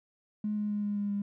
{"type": "tone with pitch steps", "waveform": "triangle", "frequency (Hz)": [210.6, 208.9, 207.2, 205.6, 203.9, 202.3], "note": ["G#3", "G#3", "G#3", "G#3", "G#3", "G#3"], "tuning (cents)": [24, 10, -4, -17, -32, -45], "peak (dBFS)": -25, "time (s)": [0.44, 1.22], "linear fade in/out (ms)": 5, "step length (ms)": 130, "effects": ["tanh soft clip ceiling -27 dBFS"]}